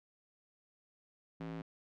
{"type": "tone with high-pass filter", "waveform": "square", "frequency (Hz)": 55, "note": "A1", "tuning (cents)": 0, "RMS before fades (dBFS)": -43, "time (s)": [1.4, 1.62], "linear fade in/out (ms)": 5, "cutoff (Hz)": 200, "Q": 2.6, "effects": ["low-pass 3000 Hz 12 dB/octave"]}